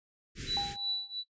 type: band-stop noise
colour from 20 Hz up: pink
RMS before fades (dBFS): -41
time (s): 0.35-0.77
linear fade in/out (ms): 50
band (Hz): 450 to 1500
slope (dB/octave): 48
type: tone with tremolo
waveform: sine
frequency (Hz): 3951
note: B7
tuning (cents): 0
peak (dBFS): -28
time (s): 0.46-1.24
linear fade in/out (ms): 50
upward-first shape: triangle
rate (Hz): 2.8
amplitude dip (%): 95
type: tone with exponential decay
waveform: sine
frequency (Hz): 805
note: G5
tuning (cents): +46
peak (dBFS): -32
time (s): 0.57-1.13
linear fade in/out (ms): 1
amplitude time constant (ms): 120
effects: noise-tail reverb RT60 0.1 s tail -19 dB re dry + resampled to 16000 Hz

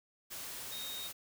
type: tone in noise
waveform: sine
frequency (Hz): 3729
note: A#7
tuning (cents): 0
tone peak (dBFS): -42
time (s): 0.71-1.09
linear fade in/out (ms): 20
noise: white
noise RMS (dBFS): -44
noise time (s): 0.3-1.13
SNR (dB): -1
effects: none

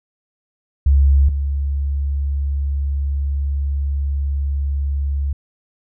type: tone pair in turn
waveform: sine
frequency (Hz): 69.3 / 70.06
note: C#2 / C#2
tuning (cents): 0 / +19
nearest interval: unison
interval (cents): 19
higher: second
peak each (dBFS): -9 / -17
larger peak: first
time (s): 0.86-1.29 / 1.29-5.33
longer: second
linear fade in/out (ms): 5
effects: none

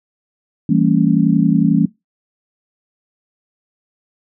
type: chord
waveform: sine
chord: E diminished seventh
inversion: none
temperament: equal with one note detuned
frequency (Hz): 164.81 / 196 / 227.1 / 277.2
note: E3 / G3 / Bb3 / Db4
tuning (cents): 0 / 0 / -45 / 0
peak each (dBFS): -16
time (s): 0.69-1.86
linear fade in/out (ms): 5
effects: noise-tail reverb RT60 0.2 s tail -22 dB re dry

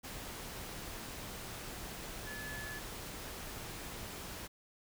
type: tone in noise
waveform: sine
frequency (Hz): 1720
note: A6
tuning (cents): -40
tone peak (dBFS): -44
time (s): 2.26-2.8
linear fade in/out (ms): 20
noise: pink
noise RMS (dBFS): -45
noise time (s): 0.03-4.48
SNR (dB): -2
effects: none

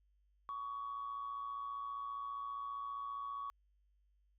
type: tone with amplitude modulation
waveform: sine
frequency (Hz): 1123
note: C#6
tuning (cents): +22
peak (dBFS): -37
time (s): 0.49-3.5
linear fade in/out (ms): 0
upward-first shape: sine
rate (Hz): 115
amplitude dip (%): 50
effects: tanh soft clip ceiling -35 dBFS + added 50 Hz sine -70 dBFS peak until 4.38 s

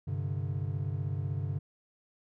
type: chord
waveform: triangle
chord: G suspended fourth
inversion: none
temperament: equal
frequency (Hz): 98 / 130.81 / 146.83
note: G2 / C3 / D3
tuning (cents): 0 / 0 / 0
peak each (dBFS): -32 / -34 / -34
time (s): 0.07-1.59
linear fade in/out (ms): 10
effects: none

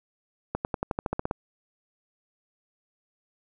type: accelerating click train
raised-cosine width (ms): 1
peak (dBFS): -13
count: 11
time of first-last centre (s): 0.55-1.311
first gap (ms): 99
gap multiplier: 0.94
effects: none

